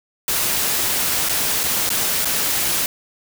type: noise with dropouts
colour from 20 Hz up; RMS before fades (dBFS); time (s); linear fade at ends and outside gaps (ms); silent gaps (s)
white; -20; 0.28-2.86; 1; 1.288-1.294 / 1.633-1.637 / 1.892-1.902 / 2.247-2.254
effects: none